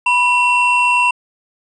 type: tone pair together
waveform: triangle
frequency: 982 / 2717 Hz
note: B5 / F7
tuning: -10 / -48 cents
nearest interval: octave + tritone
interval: 1762 cents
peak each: -12 dBFS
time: 0.06-1.11 s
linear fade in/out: 5 ms
effects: resampled to 22050 Hz